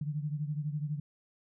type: beating tone pair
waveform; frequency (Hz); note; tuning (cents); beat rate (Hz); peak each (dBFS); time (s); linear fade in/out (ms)
sine; 147 / 159; D3 / D#3; +2 / +38; 12; -33 / -38; 0.01-1; 5
effects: none